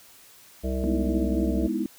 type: harmonic tone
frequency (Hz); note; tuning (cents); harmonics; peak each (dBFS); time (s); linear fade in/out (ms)
65.1; C2; -8; 1 / 3 / 5 / 7 / 9 / 10; -27 / -32 / -34 / -35 / -37 / -37; 0.63-1.68; 20
type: chord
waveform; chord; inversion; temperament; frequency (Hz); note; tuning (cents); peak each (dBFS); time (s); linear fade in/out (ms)
sine; E major seventh; first; equal; 207.7 / 246.9 / 311.1 / 329.6; G#3 / B3 / D#4 / E4; 0 / 0 / 0 / 0; -30; 0.84-1.86; 0
effects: white hiss -52 dBFS RMS until 1.98 s